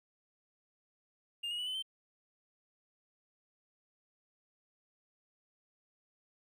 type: tone with pitch steps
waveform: triangle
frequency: 2812 / 2883 / 2955 / 3030 / 3106 Hz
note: F7 / F#7 / F#7 / F#7 / G7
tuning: +11 / -46 / -3 / +40 / -17 cents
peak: -34 dBFS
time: 1.43-1.825 s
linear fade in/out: 10 ms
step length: 79 ms
effects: none

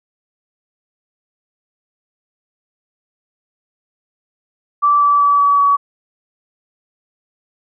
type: tone with pitch steps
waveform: sine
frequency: 1163 / 1155.6 / 1148.3 / 1141 / 1133.8 Hz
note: D6 / D6 / D6 / C#6 / C#6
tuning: -17 / -28 / -39 / +50 / +39 cents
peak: -9 dBFS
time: 4.82-5.77 s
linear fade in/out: 20 ms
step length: 190 ms
effects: none

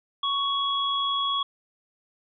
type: tone pair together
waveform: sine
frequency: 1115 / 3341 Hz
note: C#6 / G#7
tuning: +10 / +10 cents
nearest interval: octave + perfect fifth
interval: 1900 cents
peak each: -26 dBFS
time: 0.23-1.43 s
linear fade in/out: 5 ms
effects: none

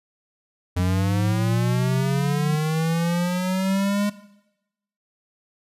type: linear sweep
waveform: square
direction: up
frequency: 88.4 to 206.7 Hz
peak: -21 dBFS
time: 0.76-4.1 s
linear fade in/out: 10 ms
type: tone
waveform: sine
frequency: 179.2 Hz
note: F3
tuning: 45 cents sharp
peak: -22 dBFS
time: 0.79-2.55 s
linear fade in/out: 5 ms
effects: noise-tail reverb RT60 0.9 s tail -17 dB re dry + resampled to 32000 Hz

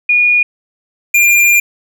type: tone pair in turn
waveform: sine / square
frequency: 2444 / 2398 Hz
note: D#7 / D7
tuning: -32 / +36 cents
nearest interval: unison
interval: 32 cents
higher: first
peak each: -7 dBFS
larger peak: neither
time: 0.09-0.43 / 1.14-1.6 s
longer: second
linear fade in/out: 5 ms
effects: none

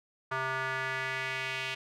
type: tone with band-pass filter sweep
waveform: square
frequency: 131.7 Hz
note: C3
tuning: 12 cents sharp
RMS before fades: -34 dBFS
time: 0.31-1.75 s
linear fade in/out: 10 ms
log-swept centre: 1300 to 2700 Hz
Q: 2.4
effects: none

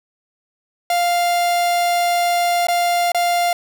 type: tone with dropouts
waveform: 45% pulse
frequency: 698.5 Hz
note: F5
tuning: in tune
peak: -15 dBFS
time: 0.9-3.53 s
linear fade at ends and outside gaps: 2 ms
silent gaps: 2.67-2.684 / 3.119-3.146 s
effects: 9-bit

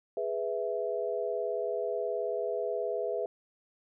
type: chord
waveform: sine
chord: E major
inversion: first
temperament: equal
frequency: 415.3 / 493.9 / 659.3 Hz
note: G#4 / B4 / E5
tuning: 0 / 0 / 0 cents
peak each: -34 dBFS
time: 0.17-3.26 s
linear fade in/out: 2 ms
effects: none

